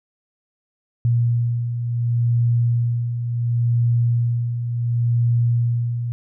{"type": "beating tone pair", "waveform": "sine", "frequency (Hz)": [118.1, 118.8], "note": ["A#2", "A#2"], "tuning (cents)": [23, 33], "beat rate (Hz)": 0.7, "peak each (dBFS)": [-25, -17], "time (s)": [1.05, 6.12], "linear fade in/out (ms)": 0, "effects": []}